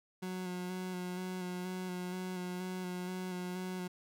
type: tone with vibrato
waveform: 30% pulse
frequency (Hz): 182.3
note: F#3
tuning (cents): -25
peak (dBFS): -35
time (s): 0.22-3.88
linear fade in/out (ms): 10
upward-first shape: square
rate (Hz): 2.1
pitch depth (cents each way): 19
effects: none